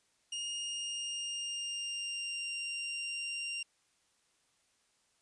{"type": "tone with pitch glide", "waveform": "sawtooth", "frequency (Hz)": [2844, 2779], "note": ["F7", "F7"], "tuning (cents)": [31, -9], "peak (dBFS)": -33, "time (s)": [0.32, 3.63], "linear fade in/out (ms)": 5, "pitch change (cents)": -40, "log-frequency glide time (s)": [0.54, 2.54], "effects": ["white hiss -73 dBFS RMS until 5.21 s", "resampled to 22050 Hz"]}